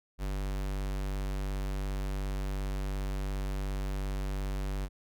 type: tone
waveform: square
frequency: 48.62 Hz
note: G1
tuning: 13 cents flat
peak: -32 dBFS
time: 0.18-4.89 s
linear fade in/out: 50 ms
effects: none